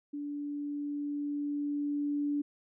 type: tone with level ramp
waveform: sine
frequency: 290 Hz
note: D4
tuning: 22 cents flat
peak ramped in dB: -35 to -28 dBFS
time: 0.13-2.42 s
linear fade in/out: 10 ms
effects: none